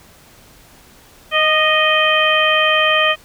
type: harmonic tone with a mistuned harmonic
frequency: 623 Hz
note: D#5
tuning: 2 cents sharp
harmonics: 1 / 2 / 3 / 4 / 5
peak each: -18 / -18 / -18 / -18 / -18 dBFS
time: 1.31-3.16 s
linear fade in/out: 50 ms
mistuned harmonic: 2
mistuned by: -24 cents
effects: pink hiss -46 dBFS RMS until 3.24 s